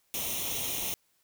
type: noise with comb filter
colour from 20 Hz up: white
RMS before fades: -33 dBFS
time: 0.14-0.94 s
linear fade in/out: 0 ms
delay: 0.32 ms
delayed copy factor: +0.75
effects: white hiss -71 dBFS RMS until 1.23 s